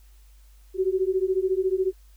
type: beating tone pair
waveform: sine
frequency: 370 / 384 Hz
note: F#4 / G4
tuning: 0 / -36 cents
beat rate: 14 Hz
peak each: -24 dBFS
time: 0.74-1.93 s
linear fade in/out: 50 ms
effects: added 50 Hz sine -49 dBFS peak until 2.16 s + white hiss -63 dBFS RMS until 2.16 s